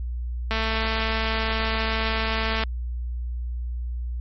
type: click train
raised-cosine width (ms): 0.3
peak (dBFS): -10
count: 473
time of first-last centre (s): 0.51-2.636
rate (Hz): 222
effects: added 60 Hz sine -26 dBFS peak until 4.2 s + MP3 32 kbps